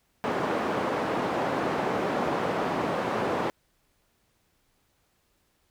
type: band-pass noise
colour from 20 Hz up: white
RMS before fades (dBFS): -28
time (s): 0.24-3.5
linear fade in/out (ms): 0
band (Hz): 180 to 830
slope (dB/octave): 12
effects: pink hiss -70 dBFS RMS until 5.7 s